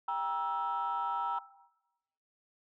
sine chord, E diminished, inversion first, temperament just, 791.1 / 949.3 / 1318.5 Hz, G5 / Bb5 / E6, +16 / +31 / 0 cents, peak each -35 / -32 / -35 dBFS, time 0.08-1.39 s, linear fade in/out 5 ms, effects noise-tail reverb RT60 0.9 s tail -17 dB re dry + tanh soft clip ceiling -25 dBFS

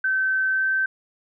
sine tone with pitch glide, 1539 to 1548.8 Hz, G6 to G6, -32 to -21 cents, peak -19 dBFS, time 0.04-0.86 s, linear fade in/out 5 ms, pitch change +11 cents, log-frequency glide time 0.5-0.65 s, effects none

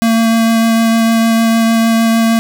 square tone with vibrato, 227 Hz, A#3, 46 cents flat, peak -9 dBFS, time 0.02-2.39 s, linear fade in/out 0 ms, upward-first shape triangle, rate 6.6 Hz, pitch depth 12 cents each way, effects none

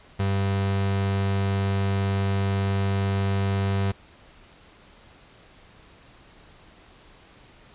35% pulse tone, 98 Hz, G2, in tune, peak -20 dBFS, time 0.19-3.92 s, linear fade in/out 10 ms, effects pink hiss -52 dBFS RMS until 7.74 s + resampled to 8000 Hz

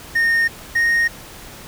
triangle tone pair in turn, 1840 / 1859.2 Hz, A#6 / A#6, -23 / -5 cents, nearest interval unison, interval 18 cents, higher second, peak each -12 dBFS, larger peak neither, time 0.15-0.48 / 0.75-1.08 s, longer neither, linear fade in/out 10 ms, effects pink hiss -38 dBFS RMS until 1.67 s

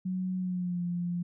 sine tone with pitch glide, 185 to 174.82 Hz, F#3 to F3, 0 to +2 cents, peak -29 dBFS, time 0.05-1.23 s, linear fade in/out 10 ms, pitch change -98 cents, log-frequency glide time 0.37-0.83 s, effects none

